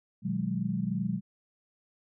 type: chord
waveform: sine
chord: G# minor seventh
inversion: first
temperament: equal with one note detuned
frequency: 123.47 / 157.64 / 185 / 207.7 Hz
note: B2 / D#3 / F#3 / G#3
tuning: 0 / +23 / 0 / 0 cents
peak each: -36 / -37 / -31 / -33 dBFS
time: 0.22-1.21 s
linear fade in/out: 50 ms
effects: none